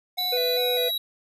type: tone with vibrato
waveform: square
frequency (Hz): 698.5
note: F5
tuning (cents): 0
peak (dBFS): -33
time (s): 0.17-0.91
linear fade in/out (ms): 10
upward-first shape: square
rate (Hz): 2.5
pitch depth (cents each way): 75
type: tone with pitch glide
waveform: square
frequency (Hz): 3951 to 3874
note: B7 to B7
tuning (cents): 0 to -34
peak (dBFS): -25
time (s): 0.18-0.98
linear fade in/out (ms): 5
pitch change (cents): -34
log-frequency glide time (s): 0.58-0.65
type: harmonic tone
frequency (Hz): 493.9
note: B4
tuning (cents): 0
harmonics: 1 / 3 / 5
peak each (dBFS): -24 / -42 / -37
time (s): 0.32-0.89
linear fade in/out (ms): 10
effects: none